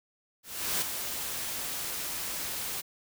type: noise with ADSR envelope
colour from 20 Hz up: white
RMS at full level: -28 dBFS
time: 0.43-2.82 s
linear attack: 390 ms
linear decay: 3 ms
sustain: -7 dB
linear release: 21 ms
effects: none